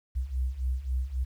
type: beating tone pair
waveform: sine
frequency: 61.74 / 65.44 Hz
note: B1 / C2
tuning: 0 / +1 cents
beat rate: 3.7 Hz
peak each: -32 / -29 dBFS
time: 0.15-1.25 s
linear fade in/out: 20 ms
effects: 10-bit